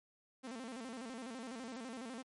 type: tone with vibrato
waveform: sawtooth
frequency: 243 Hz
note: B3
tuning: 28 cents flat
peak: -40 dBFS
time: 0.43-2.23 s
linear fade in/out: 20 ms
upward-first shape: square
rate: 12 Hz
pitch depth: 130 cents each way
effects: MP3 48 kbps